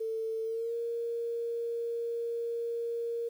sine tone with pitch glide, 446.4 to 466.7 Hz, A4 to A#4, +25 to +2 cents, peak -31 dBFS, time 0-3.29 s, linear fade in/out 10 ms, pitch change +77 cents, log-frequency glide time 0.44-0.74 s, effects 10-bit

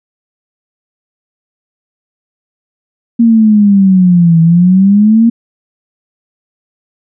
sine exponential two-way sweep, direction down then up, 235 to 162.7 to 235 Hz, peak -3 dBFS, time 3.19-5.3 s, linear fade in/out 10 ms, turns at 4.41 s, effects none

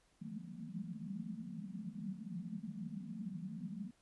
white band-pass noise, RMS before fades -45 dBFS, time 0.21-3.91 s, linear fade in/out 10 ms, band 160 to 230 Hz, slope 96 dB/octave, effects pink hiss -73 dBFS RMS until 4.01 s + resampled to 24000 Hz

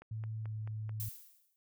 click train, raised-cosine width 0.5 ms, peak -37 dBFS, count 5, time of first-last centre 0.02-0.893 s, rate 4.58 Hz
sine tone with pitch glide, 110 to 108.36 Hz, A2 to A2, 0 to -26 cents, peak -37 dBFS, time 0.11-1.09 s, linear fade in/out 5 ms, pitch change -26 cents, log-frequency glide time 0.4-0.53 s
violet noise with exponential decay, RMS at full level -40 dBFS, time 1-1.56 s, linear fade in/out 0 ms, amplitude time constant 120 ms
effects none

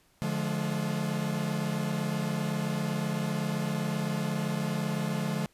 45% pulse chord, D diminished, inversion none, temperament equal with one note detuned, 146.83 / 174.61 / 212.5 Hz, D3 / F3 / Ab3, 0 / 0 / +40 cents, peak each -33 dBFS, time 0.22-5.46 s, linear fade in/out 0 ms, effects pink hiss -65 dBFS RMS until 5.53 s + resampled to 32000 Hz

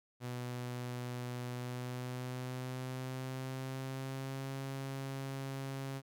sawtooth tone with pitch glide, 123.47 to 135.42 Hz, B2 to C#3, 0 to -40 cents, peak -35 dBFS, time 0.2-6.02 s, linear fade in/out 50 ms, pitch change +160 cents, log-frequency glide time 1.49-4.57 s, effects none

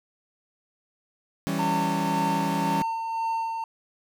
40% pulse chord, C# diminished, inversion first, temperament equal, 164.81 / 196 / 277.2 Hz, E3 / G3 / C#4, 0 / 0 / 0 cents, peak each -29 dBFS, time 1.47-2.82 s, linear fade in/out 0 ms
triangle tone with tremolo, 906 Hz, A#5, 50 cents flat, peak -22 dBFS, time 1.59-3.64 s, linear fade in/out 2 ms, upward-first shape sine, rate 1.9 Hz, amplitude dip 40%
effects none

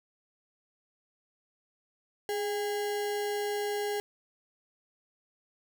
sine tone with sample-and-hold, 415.3 Hz, G#4, in tune, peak -29 dBFS, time 2.29-4 s, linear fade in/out 0 ms, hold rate 1225 Hz, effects none

